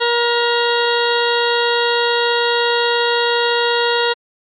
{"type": "harmonic tone with a mistuned harmonic", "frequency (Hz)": 474.6, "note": "A#4", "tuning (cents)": 31, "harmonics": [1, 2, 3, 4, 6, 7, 8, 9], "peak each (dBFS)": [-17, -20, -22, -23, -25, -25, -26, -27], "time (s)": [0, 4.14], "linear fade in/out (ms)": 20, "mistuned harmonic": 6, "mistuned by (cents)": -30, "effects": ["MP3 32 kbps"]}